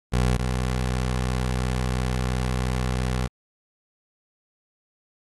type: tone pair in turn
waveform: 20% pulse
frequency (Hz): 62.1 / 62.93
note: B1 / B1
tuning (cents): +10 / +33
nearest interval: unison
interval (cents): 23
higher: second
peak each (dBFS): -14 / -18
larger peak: first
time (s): 0.12-0.38 / 0.38-3.28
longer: second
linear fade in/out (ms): 20
effects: AAC 32 kbps